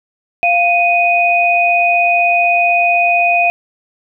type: tone pair together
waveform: sine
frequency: 696.9 / 2489 Hz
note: F5 / D#7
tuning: -4 / 0 cents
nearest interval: octave + minor seventh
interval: 2204 cents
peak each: -12 dBFS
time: 0.43-3.5 s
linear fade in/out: 0 ms
effects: none